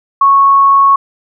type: tone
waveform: sine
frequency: 1104 Hz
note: C#6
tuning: 7 cents flat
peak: -4 dBFS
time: 0.21-0.96 s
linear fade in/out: 5 ms
effects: none